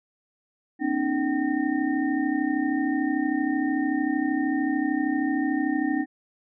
sine tone cluster, 240.2 / 272.2 / 305.4 / 765 / 1831 Hz, B3 / C#4 / D#4 / G5 / A#6, -48 / -31 / -32 / -42 / -32 cents, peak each -33 / -26 / -25 / -34 / -34 dBFS, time 0.79-6.06 s, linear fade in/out 50 ms, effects none

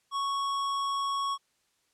sine tone with tanh clipping, 1108.7 Hz, C#6, in tune, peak -30 dBFS, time 0.11-1.38 s, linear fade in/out 50 ms, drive 17 dB, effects white hiss -72 dBFS RMS until 1.93 s + low-pass 9000 Hz 12 dB/octave

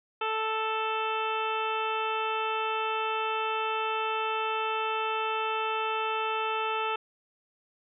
harmonic tone, 440 Hz, A4, in tune, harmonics 1 / 2 / 3 / 4 / 5 / 6 / 7 / 8, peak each -34 / -32 / -32 / -44 / -45 / -35 / -41 / -47 dBFS, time 0.21-6.96 s, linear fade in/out 5 ms, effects none

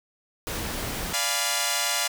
pink noise, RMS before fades -31 dBFS, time 0.47-1.13 s, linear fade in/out 0 ms
5% pulse chord, D diminished seventh, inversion none, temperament equal, 587.3 / 698.5 / 830.6 / 987.8 Hz, D5 / F5 / Ab5 / Cb6, 0 / 0 / 0 / 0 cents, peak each -19 / -16 / -19 / -17 dBFS, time 1.13-2.08 s, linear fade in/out 10 ms
effects none

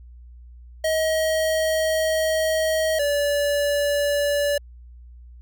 square tone pair in turn, 634 / 577 Hz, D#5 / D5, +32 / -31 cents, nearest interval major second, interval 163 cents, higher first, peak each -20 dBFS, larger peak neither, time 0.84-2.99 / 2.99-4.58 s, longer first, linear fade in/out 5 ms, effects added 60 Hz sine -41 dBFS peak until 5.41 s

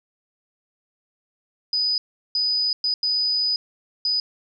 sine tone bursts at uneven times, 4978 Hz, D#8, in tune, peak -19 dBFS, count 5, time 1.73-1.98 / 2.35-2.73 / 2.84-2.94 / 3.03-3.56 / 4.05-4.2 s, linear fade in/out 2 ms, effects none

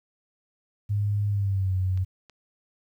sine tone with pitch glide, 102.8 to 93.19 Hz, G#2 to F#2, -17 to +13 cents, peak -22 dBFS, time 0.89-2.05 s, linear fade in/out 20 ms, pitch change -170 cents, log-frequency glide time 1.28-1.75 s
clicks, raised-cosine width 0.2 ms, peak -32 dBFS, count 2, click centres 1.975 / 2.297 s
effects 10-bit

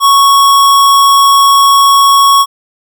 square tone, 1108.7 Hz, C#6, in tune, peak -4 dBFS, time 0-2.46 s, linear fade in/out 50 ms, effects none

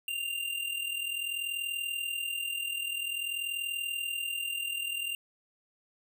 square tone with amplitude modulation, 2787 Hz, F7, 4 cents flat, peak -30 dBFS, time 0.08-5.15 s, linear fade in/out 2 ms, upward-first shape sine, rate 40.5 Hz, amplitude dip 60%, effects none

